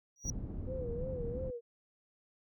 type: tone with exponential growth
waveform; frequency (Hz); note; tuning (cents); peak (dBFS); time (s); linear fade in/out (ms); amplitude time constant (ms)
triangle; 5780; F#8; -41; -30; 0.16-0.3; 1; 30
type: low-pass noise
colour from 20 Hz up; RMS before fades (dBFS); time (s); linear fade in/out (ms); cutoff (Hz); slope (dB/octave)
pink; -40; 0.24-1.51; 10; 240; 12
type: tone with vibrato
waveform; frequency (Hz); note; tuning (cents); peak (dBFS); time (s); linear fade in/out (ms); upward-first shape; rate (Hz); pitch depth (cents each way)
sine; 494.6; B4; +3; -38; 0.66-1.61; 50; sine; 2.9; 100
effects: none